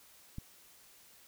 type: click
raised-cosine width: 5 ms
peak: -28 dBFS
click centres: 0.384 s
effects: white hiss -60 dBFS RMS until 1.27 s

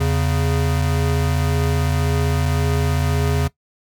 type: tone pair together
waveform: square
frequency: 82.41 / 137.96 Hz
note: E2 / C#3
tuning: 0 / -8 cents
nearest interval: major sixth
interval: 892 cents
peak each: -20 dBFS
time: 0-3.48 s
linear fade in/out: 10 ms
effects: noise-tail reverb RT60 0.1 s tail -18 dB re dry

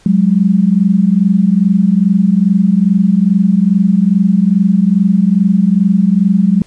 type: tone pair together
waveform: sine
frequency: 183.1 / 205.5 Hz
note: F#3 / G#3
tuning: -18 / -18 cents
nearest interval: major second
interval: 200 cents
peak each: -10 dBFS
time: 0.06-6.62 s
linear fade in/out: 2 ms
effects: pink hiss -47 dBFS RMS until 6.66 s + resampled to 22050 Hz

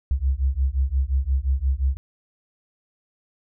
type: beating tone pair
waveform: sine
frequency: 64.2 / 69.9 Hz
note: C2 / C#2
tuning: -32 / +15 cents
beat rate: 5.7 Hz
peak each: -22 dBFS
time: 0.11-1.97 s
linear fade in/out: 0 ms
effects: none

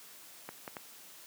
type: clicks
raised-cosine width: 0.5 ms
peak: -25 dBFS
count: 3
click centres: 0.49 / 0.678 / 0.768 s
effects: white hiss -53 dBFS RMS until 1.26 s + high-pass 150 Hz 12 dB/octave

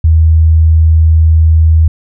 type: tone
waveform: sine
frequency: 80 Hz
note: D#2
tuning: 49 cents sharp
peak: -3 dBFS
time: 0.04-1.88 s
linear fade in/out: 5 ms
effects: none

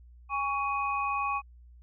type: tone cluster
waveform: sine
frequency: 820 / 1118 / 2504 Hz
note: G#5 / C#6 / D#7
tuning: -22 / +14 / +10 cents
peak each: -34 / -29 / -35 dBFS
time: 0.29-1.42 s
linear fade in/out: 50 ms
effects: added 60 Hz sine -50 dBFS peak until 1.82 s

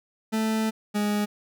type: tone pair in turn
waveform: 40% pulse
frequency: 220 / 207.7 Hz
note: A3 / G#3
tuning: 0 / 0 cents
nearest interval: minor second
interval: 100 cents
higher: first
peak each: -22 dBFS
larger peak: neither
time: 0.32-0.71 / 0.94-1.26 s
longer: first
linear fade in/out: 20 ms
effects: none

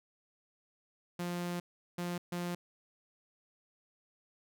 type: tone bursts at uneven times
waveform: sawtooth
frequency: 175.4 Hz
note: F3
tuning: 8 cents sharp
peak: -31 dBFS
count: 3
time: 1.19-1.6 / 1.98-2.18 / 2.32-2.55 s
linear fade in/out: 5 ms
effects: none

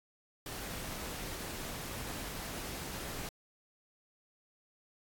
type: noise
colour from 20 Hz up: pink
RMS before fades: -42 dBFS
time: 0.46-3.29 s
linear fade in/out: 2 ms
effects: AAC 64 kbps

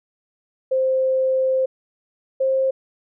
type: tone pair in turn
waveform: sine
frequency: 523.3 / 530.3 Hz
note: C5 / C5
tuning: 0 / +23 cents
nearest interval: unison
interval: 23 cents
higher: second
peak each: -16 dBFS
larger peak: neither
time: 0.71-1.66 / 2.4-2.71 s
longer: first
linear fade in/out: 10 ms
effects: none

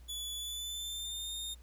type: tone with pitch glide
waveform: sawtooth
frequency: 3434 to 3659 Hz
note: A7 to A#7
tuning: -43 to -33 cents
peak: -35 dBFS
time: 0.08-1.55 s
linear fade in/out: 20 ms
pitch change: +110 cents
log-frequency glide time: 0.34-1.34 s
effects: added 60 Hz sine -51 dBFS peak until 1.62 s + pink hiss -66 dBFS RMS until 1.62 s

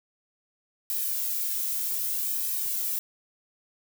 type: noise with flanger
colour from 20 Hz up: violet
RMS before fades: -29 dBFS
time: 0.9-2.99 s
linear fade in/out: 0 ms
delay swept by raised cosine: 1.4 to 2.15 ms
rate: 0.65 Hz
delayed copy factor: -0.6
effects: none

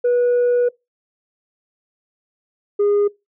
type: tone pair in turn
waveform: sine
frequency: 487.1 / 409.6 Hz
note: B4 / G#4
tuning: -24 / -24 cents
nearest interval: minor third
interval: 300 cents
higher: first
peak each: -11 dBFS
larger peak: neither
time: 0.04-0.69 / 2.79-3.08 s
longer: first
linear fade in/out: 10 ms
effects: noise-tail reverb RT60 0.2 s tail -23 dB re dry + tanh soft clip ceiling -12 dBFS

